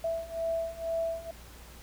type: beating tone pair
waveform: sine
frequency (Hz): 659.3 / 661.4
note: E5 / E5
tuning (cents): 0 / +6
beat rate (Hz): 2.1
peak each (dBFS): -34 / -32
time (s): 0.04-1.31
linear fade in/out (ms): 5
effects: added 60 Hz sine -50 dBFS peak until 1.82 s + pink hiss -52 dBFS RMS until 1.82 s

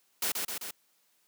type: noise with echo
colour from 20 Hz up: white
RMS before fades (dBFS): -30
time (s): 0.22-0.32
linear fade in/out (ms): 5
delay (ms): 130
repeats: 3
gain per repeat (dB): -3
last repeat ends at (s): 0.71
effects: white hiss -70 dBFS RMS until 1.27 s + high-pass 150 Hz 12 dB/octave

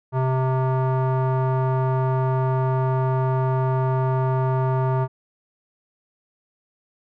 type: tone with low-pass filter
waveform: square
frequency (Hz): 130.4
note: C3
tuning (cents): -5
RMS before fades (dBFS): -21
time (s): 0.12-5.08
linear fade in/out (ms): 50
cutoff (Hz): 1000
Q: 2.5
effects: none

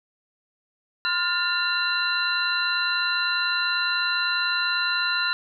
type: tone cluster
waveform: sine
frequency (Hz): 1033 / 1413 / 1776 / 2748 / 4035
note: C6 / F6 / A6 / F7 / B7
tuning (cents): -22 / +20 / +16 / -29 / +36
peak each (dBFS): -32 / -25 / -31 / -31 / -26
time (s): 1.05-5.33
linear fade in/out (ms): 0
effects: none

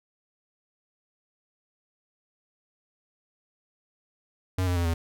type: tone with pitch steps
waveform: square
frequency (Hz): 92.5 / 89.25 / 86.11 / 83.08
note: F#2 / F2 / F2 / E2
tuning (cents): 0 / +38 / -24 / +14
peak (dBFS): -24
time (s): 4.58-4.94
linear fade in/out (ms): 5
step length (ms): 90
effects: none

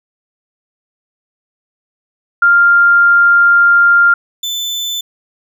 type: tone pair in turn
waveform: sine / 35% pulse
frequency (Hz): 1396.9 / 3520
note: F6 / A7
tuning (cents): 0 / 0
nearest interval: octave + major third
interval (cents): 1600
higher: second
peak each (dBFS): -5 / -15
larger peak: first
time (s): 2.42-4.14 / 4.43-5.01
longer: first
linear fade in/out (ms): 5
effects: none

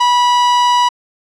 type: tone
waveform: 45% pulse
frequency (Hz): 977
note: B5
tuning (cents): -19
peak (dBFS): -9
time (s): 0-0.89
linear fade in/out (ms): 10
effects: low-pass 5000 Hz 12 dB/octave

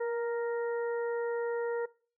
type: harmonic tone with a mistuned harmonic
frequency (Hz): 466.2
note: A#4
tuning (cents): 0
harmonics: 1 / 2 / 3 / 4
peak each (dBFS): -30 / -41 / -46 / -46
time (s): 0-1.86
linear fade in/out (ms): 10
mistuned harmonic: 1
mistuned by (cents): +20
effects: noise-tail reverb RT60 0.4 s tail -21 dB re dry

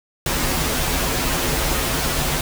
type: noise with comb filter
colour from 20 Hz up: pink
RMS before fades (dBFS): -21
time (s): 0.26-2.41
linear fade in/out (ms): 2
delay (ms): 10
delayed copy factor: -1
effects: none

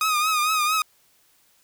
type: tone with vibrato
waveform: sawtooth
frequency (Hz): 1244.5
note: D#6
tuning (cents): 0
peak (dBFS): -16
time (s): 0.01-0.82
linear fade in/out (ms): 2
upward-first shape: triangle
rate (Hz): 4.4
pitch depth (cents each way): 73
effects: white hiss -61 dBFS RMS until 1.63 s

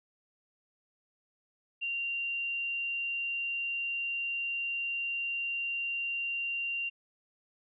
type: tone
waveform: sine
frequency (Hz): 2770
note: F7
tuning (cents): -15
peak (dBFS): -31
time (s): 1.81-6.9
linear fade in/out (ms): 20
effects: none

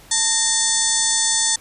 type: harmonic tone with a mistuned harmonic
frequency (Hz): 886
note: A5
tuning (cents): +12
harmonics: 1 / 2 / 4 / 5 / 6 / 7 / 8 / 9 / 10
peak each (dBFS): -31 / -28 / -25 / -26 / -29 / -22 / -25 / -23 / -24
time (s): 0.11-1.56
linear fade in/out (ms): 5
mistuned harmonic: 2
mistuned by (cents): +64
effects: pink hiss -46 dBFS RMS until 1.6 s + resampled to 32000 Hz

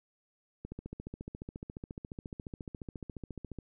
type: click train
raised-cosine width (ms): 3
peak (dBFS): -28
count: 43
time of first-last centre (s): 0.65-3.587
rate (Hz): 14.3
effects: none

